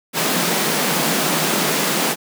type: high-pass noise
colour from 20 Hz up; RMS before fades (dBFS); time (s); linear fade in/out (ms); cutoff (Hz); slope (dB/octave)
pink; -19; 0.13-2.16; 50; 150; 96
effects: none